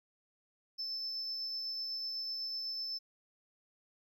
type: tone with tremolo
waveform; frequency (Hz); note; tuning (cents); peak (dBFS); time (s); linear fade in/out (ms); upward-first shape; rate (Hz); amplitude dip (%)
triangle; 5274; E8; 0; -33; 0.78-2.99; 20; sine; 8; 25
effects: tanh soft clip ceiling -33 dBFS